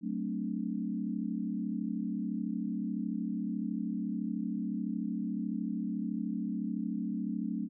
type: chord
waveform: sine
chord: D dominant seventh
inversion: first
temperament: equal with one note detuned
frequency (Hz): 186.28 / 220 / 261.6 / 293.7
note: F#3 / A3 / C4 / D4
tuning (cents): +12 / 0 / 0 / 0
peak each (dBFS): -37 / -35 / -40 / -39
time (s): 0.01-7.69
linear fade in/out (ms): 50
effects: none